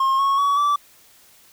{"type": "tone with pitch steps", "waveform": "triangle", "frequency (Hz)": [1071, 1099.8, 1129.5, 1159.9], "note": ["C6", "C#6", "C#6", "D6"], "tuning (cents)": [40, -14, 32, -22], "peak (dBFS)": -14, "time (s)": [0, 0.76], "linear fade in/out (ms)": 5, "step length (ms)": 190, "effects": ["white hiss -52 dBFS RMS until 1.52 s"]}